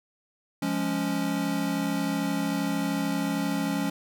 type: chord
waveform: square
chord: Db major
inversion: first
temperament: equal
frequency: 174.61 / 207.7 / 277.2 Hz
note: F3 / Ab3 / Db4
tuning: 0 / 0 / 0 cents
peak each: -32 / -32 / -29 dBFS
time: 0.62-3.9 s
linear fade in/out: 5 ms
effects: none